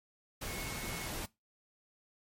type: tone in noise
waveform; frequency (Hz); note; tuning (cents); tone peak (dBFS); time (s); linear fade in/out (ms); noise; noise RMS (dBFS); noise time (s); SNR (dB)
sine; 2188; C#7; -23; -47; 0.47-1.08; 10; pink; -40; 0.41-1.26; -10
effects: noise-tail reverb RT60 0.2 s tail -20 dB re dry + MP3 64 kbps